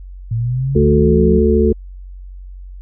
sine linear sweep, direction up, 111.2 to 179.2 Hz, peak -15 dBFS, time 0.31-1.39 s, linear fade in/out 5 ms
harmonic tone, 73.42 Hz, D2, in tune, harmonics 1 / 3 / 5 / 6, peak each -15 / -15 / -15 / -15 dBFS, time 0.75-1.73 s, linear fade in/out 10 ms
effects added 46 Hz sine -30 dBFS peak until 2.81 s

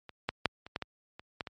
clicks, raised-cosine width 0.3 ms, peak -28 / -13 / -8 / -29 / -16 / -19 / -29 / -18 / -24 dBFS, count 9, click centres 0.093 / 0.29 / 0.457 / 0.665 / 0.761 / 0.823 / 1.195 / 1.408 / 1.472 s, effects high-pass 60 Hz 12 dB/octave + MP3 48 kbps

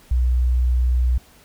sine tone, 61.9 Hz, B1, 5 cents sharp, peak -14 dBFS, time 0.11-1.18 s, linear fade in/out 5 ms, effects tanh soft clip ceiling -10 dBFS + pink hiss -51 dBFS RMS until 1.44 s

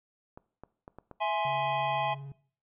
clicks, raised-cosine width 1 ms, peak -31 dBFS, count 5, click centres 0.375 / 0.636 / 0.879 / 0.986 / 1.113 s
square chord, E augmented, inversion none, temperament equal with one note detuned, 659.3 / 835.4 / 1046.5 Hz, E5 / G#5 / B#5, 0 / +10 / 0 cents, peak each -33 / -30 / -35 dBFS, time 1.2-2.15 s, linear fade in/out 20 ms
triangle tone with vibrato, 138.59 Hz, C#3, in tune, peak -37 dBFS, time 1.45-2.32 s, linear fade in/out 2 ms, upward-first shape sine, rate 20 Hz, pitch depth 34 cents each way
effects noise-tail reverb RT60 0.5 s tail -20 dB re dry + resampled to 8000 Hz

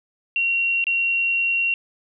sine tone with dropouts, 2745 Hz, F7, 31 cents flat, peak -18 dBFS, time 0.36-1.74 s, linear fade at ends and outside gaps 1 ms, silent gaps 0.841-0.868 s, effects none

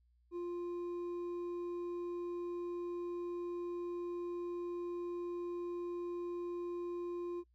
sine tone with hard clipping, 349.2 Hz, F4, in tune, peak -39 dBFS, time 0.31-7.44 s, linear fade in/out 50 ms, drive 4 dB, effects noise-tail reverb RT60 0.1 s tail -24 dB re dry + added 60 Hz sine -68 dBFS peak until 7.54 s

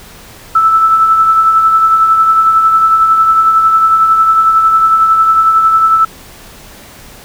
sine tone with tremolo, 1317 Hz, E6, 2 cents flat, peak -3 dBFS, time 0.55-6.05 s, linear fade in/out 5 ms, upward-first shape triangle, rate 11 Hz, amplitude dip 45%, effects pink hiss -35 dBFS RMS until 7.24 s

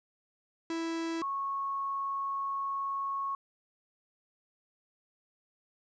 45% pulse / sine tone pair in turn, 329.6 / 1100.3 Hz, E4 / C#6, 0 / -13 cents, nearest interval octave + major sixth, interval 2087 cents, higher second, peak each -32 / -31 dBFS, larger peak second, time 0.7-1.22 / 1.22-3.35 s, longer second, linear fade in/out 2 ms, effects resampled to 16000 Hz + 12-bit

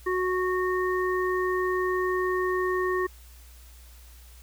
harmonic tone, 367.8 Hz, F#4, 10 cents flat, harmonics 1 / 3 / 5, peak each -25 / -30 / -32 dBFS, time 0.06-3.07 s, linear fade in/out 10 ms, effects added 60 Hz sine -47 dBFS peak until 4.42 s + white hiss -55 dBFS RMS until 4.42 s

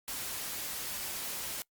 white noise, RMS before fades -38 dBFS, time 0.08-1.62 s, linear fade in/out 0 ms, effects noise-tail reverb RT60 0.1 s tail -23 dB re dry + Opus 48 kbps

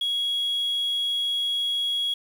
sine tone, 3322 Hz, G#7, in tune, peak -21 dBFS, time 0.01-2.14 s, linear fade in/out 5 ms, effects tanh soft clip ceiling -21 dBFS + 8-bit

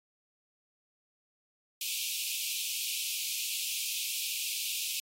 pink high-pass noise, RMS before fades -35 dBFS, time 1.81-5 s, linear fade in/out 2 ms, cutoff 2400 Hz, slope 96 dB/octave, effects AAC 48 kbps

